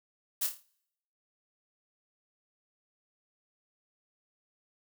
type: noise with echo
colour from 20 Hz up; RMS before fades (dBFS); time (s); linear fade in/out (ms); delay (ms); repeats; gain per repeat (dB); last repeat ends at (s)
blue; -30; 0.41-0.47; 10; 27; 6; -6; 0.632
effects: noise-tail reverb RT60 0.8 s tail -26 dB re dry